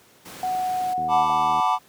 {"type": "noise", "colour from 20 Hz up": "pink", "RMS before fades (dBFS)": -39, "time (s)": [0.25, 0.94], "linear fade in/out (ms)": 10}
{"type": "tone with pitch glide", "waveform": "sine", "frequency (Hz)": [740, 735.3], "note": ["F#5", "F#5"], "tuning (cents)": [0, -11], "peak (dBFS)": -22, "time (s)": [0.43, 1.3], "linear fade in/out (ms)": 2, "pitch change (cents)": -11, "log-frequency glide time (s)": [0.55, 0.94]}
{"type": "click train", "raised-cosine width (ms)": 3, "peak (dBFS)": -23, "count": 50, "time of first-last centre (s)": [0.98, 1.598], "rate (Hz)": 79.3}
{"type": "chord", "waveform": "triangle", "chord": "B minor seventh", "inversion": "second", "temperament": "equal", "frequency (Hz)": [740, 880, 987.8, 1174.7], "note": ["F#5", "A5", "B5", "D6"], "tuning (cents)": [0, 0, 0, 0], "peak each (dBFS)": -22, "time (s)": [1.08, 1.79], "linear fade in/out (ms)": 50}
{"effects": ["pink hiss -54 dBFS RMS until 1.88 s", "high-pass 150 Hz 12 dB/octave"]}